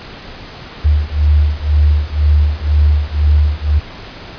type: beating tone pair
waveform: sine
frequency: 73.42 / 75.42 Hz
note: D2 / D2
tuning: 0 / +47 cents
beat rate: 2 Hz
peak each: -12 dBFS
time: 0.84-3.8 s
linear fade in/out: 20 ms
effects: pink hiss -32 dBFS RMS until 4.38 s + resampled to 11025 Hz